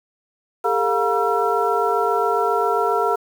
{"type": "tone cluster", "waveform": "sine", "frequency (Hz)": [406, 453.4, 710, 956, 1348], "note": ["G#4", "A#4", "F5", "A#5", "E6"], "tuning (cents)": [-39, -48, 28, 43, 38], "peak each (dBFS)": -23, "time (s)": [0.64, 3.16], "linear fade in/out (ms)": 10, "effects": ["7-bit"]}